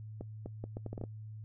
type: accelerating click train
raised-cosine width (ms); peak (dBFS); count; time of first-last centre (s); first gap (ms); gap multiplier
2; -27; 9; 0.21-1.038; 250; 0.72
effects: noise-tail reverb RT60 0.1 s tail -21 dB re dry + added 108 Hz sine -43 dBFS peak until 1.44 s